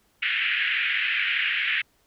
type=band-pass noise; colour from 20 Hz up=white; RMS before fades=-25 dBFS; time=0.22-1.82 s; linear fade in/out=10 ms; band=1600 to 2900 Hz; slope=48 dB/octave; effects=pink hiss -65 dBFS RMS until 2.06 s